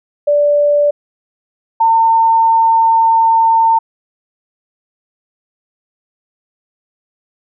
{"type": "tone pair in turn", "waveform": "sine", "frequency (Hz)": [584, 905.1], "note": ["D5", "A5"], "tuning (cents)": [-10, 49], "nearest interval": "minor sixth", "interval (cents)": 759, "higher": "second", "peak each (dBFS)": [-8, -7], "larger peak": "second", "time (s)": [[0.27, 0.91], [1.8, 3.79]], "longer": "second", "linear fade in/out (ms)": 10, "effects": []}